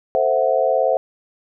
sine chord, F# half-diminished seventh, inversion first, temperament equal with one note detuned, 445.4 / 523.3 / 659.3 / 740 Hz, A4 / C5 / E5 / F#5, +21 / 0 / 0 / 0 cents, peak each -24 / -18 / -19 / -22 dBFS, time 0.15-0.97 s, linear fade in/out 0 ms, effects none

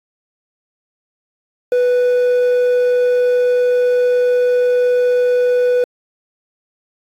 triangle tone with quantisation, 493.9 Hz, B4, in tune, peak -9 dBFS, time 1.72-5.84 s, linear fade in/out 2 ms, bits 6, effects AAC 48 kbps

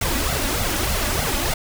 pink noise with flanger, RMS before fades -22 dBFS, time 0.01-1.54 s, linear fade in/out 5 ms, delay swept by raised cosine 1.4 to 3.6 ms, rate 3.3 Hz, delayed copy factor +0.75, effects none

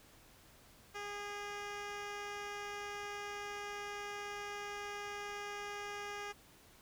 10% pulse tone with low-pass filter, 409.5 Hz, G#4, 24 cents flat, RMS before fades -44 dBFS, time 0.94-6.33 s, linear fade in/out 20 ms, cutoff 5700 Hz, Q 0.89, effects pink hiss -62 dBFS RMS until 6.81 s

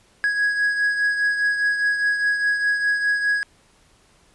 triangle beating tone pair, 1661.2 / 1666.1 Hz, G#6 / G#6, 0 / +5 cents, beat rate 4.9 Hz, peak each -17 / -26 dBFS, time 0.24-3.43 s, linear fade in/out 0 ms, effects pink hiss -57 dBFS RMS until 4.34 s + resampled to 24000 Hz

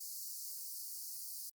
white high-pass noise, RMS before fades -45 dBFS, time 0-1.5 s, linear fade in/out 10 ms, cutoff 4400 Hz, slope 96 dB/octave, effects Opus 48 kbps

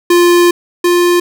square tone pair in turn, 349.2 / 351.1 Hz, F4 / F4, 0 / +9 cents, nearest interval unison, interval 9 cents, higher second, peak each -6 / -8 dBFS, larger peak first, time 0.1-0.51 / 0.84-1.2 s, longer first, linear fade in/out 5 ms, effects none

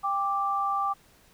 sine tone pair together, 794 / 1174.7 Hz, G5 / D6, +22 / 0 cents, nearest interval perfect fifth, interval 678 cents, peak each -29 / -26 dBFS, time 0.03-0.94 s, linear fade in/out 20 ms, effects pink hiss -59 dBFS RMS until 1.33 s

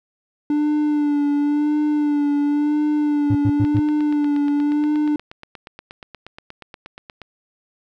triangle tone with vibrato, 294.3 Hz, D4, 4 cents sharp, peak -14 dBFS, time 0.5-5.16 s, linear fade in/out 2 ms, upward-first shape sine, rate 0.95 Hz, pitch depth 34 cents each way
triangle tone bursts, 110 Hz, A2, in tune, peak -14 dBFS, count 4, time 3.3-3.796 s, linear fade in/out 5 ms, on 52 ms, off 96 ms
click train, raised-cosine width 0.3 ms, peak -21 dBFS, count 31, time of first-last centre 3.65-7.217 s, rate 8.41 Hz
effects none

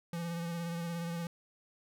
square tone with vibrato, 169.5 Hz, E3, 49 cents sharp, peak -36 dBFS, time 0.13-1.27 s, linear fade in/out 2 ms, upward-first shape sine, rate 17 Hz, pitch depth 27 cents each way, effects none

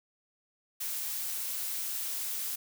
blue noise, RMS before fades -35 dBFS, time 0.8-2.56 s, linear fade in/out 10 ms, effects none

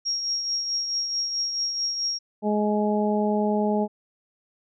sine tone with tremolo, 5588 Hz, F8, in tune, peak -22 dBFS, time 0.05-2.19 s, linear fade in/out 20 ms, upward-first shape triangle, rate 4.6 Hz, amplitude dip 50%
harmonic tone, 210 Hz, G#3, 19 cents sharp, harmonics 1 / 2 / 3 / 4, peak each -23 / -26 / -28 / -29 dBFS, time 2.42-3.88 s, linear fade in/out 50 ms
effects none

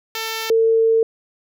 5% pulse / sine tone pair in turn, 446.5 / 450.6 Hz, A4 / A4, +25 / +41 cents, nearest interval unison, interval 16 cents, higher second, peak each -12 dBFS, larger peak neither, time 0.15-0.5 / 0.5-1.03 s, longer second, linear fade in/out 2 ms, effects none

